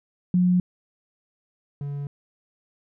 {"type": "tone pair in turn", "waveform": ["sine", "triangle"], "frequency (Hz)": [180, 142.47], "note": ["F#3", "C#3"], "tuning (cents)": [-47, 48], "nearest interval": "major third", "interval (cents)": 405, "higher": "first", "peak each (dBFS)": [-16, -26], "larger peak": "first", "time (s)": [[0.34, 0.6], [1.81, 2.07]], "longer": "neither", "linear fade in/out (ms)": 2, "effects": []}